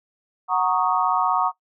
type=chord; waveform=sine; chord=D# minor seventh; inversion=first; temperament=equal; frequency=740 / 932.3 / 1108.7 / 1244.5 Hz; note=F#5 / A#5 / C#6 / D#6; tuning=0 / 0 / 0 / 0 cents; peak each=-23 / -23 / -23 / -25 dBFS; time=0.48-1.52 s; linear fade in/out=50 ms; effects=noise-tail reverb RT60 0.1 s tail -18 dB re dry